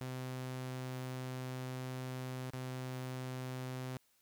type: tone with dropouts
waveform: sawtooth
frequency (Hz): 128.5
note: C3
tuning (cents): -31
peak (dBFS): -36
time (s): 0.01-3.97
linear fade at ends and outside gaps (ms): 0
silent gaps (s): 2.503-2.535
effects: white hiss -73 dBFS RMS until 4.21 s